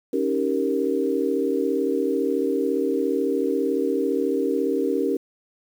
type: chord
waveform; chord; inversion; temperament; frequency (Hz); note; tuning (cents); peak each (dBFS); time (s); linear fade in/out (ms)
sine; Eb dominant seventh; third; equal with one note detuned; 277.2 / 315.1 / 392 / 466.2; Db4 / Eb4 / G4 / Bb4; 0 / +22 / 0 / 0; -25 / -28 / -25 / -25; 0.13-5.17; 5
effects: 8-bit